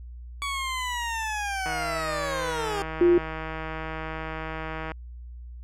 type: linear sweep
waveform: 20% pulse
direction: down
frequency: 1134 to 392 Hz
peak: -23 dBFS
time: 0.42-2.82 s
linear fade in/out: 0 ms
type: click train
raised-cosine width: 0.5 ms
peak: -19 dBFS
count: 519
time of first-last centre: 1.66-4.918 s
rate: 159 Hz
type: tone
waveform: sine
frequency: 349.2 Hz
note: F4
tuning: in tune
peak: -15 dBFS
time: 3.01-3.18 s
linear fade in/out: 2 ms
effects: added 60 Hz sine -38 dBFS peak until 5.63 s + low-pass 10000 Hz 12 dB/octave